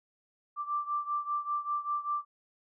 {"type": "beating tone pair", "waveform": "sine", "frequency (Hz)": [1174.7, 1179.8], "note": ["D6", "D6"], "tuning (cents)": [0, 8], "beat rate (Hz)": 5.1, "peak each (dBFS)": [-32, -35], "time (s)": [0.56, 2.25], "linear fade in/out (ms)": 50, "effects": []}